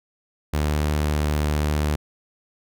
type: tone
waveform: sawtooth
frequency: 74.9 Hz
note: D2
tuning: 35 cents sharp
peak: -16 dBFS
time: 0.53-1.96 s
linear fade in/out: 10 ms
effects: none